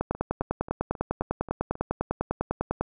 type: two click trains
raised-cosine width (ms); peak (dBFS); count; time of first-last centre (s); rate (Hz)
1; -12 / -24; 29 / 7; 0.01-2.81 / 0.15-1.754; 10 / 3.74
effects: none

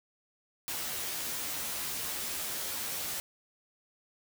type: noise with comb filter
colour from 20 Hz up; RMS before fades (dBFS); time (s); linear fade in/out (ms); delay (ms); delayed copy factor
white; -36; 0.68-3.2; 0; 13; +0.75
effects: none

